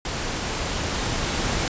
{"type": "noise with level ramp", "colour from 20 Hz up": "pink", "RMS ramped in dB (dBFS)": [-28, -24], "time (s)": [0.05, 1.68], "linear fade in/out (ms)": 2, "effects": ["resampled to 16000 Hz"]}